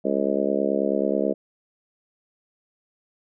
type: harmonic tone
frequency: 69.3 Hz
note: C#2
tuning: in tune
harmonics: 3 / 4 / 5 / 6 / 7 / 8 / 9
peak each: -28 / -28 / -28 / -28 / -28 / -28 / -28 dBFS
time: 0.04-1.34 s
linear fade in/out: 20 ms
effects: none